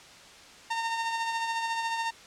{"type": "tone with tremolo", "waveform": "sawtooth", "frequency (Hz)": 914, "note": "A#5", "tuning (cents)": -34, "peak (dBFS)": -23, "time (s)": [0.7, 2.11], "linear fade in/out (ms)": 10, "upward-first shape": "sine", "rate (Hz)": 14, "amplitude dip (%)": 40, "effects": ["white hiss -50 dBFS RMS until 2.26 s", "low-pass 6000 Hz 12 dB/octave"]}